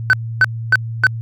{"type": "tone bursts", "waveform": "sine", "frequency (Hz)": 1519, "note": "F#6", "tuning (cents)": 45, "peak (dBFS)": -4, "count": 4, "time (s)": [0.1, 1.068], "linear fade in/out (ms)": 0, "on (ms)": 32, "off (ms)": 280, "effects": ["tanh soft clip ceiling -6 dBFS", "added 114 Hz sine -22 dBFS peak until 1.21 s"]}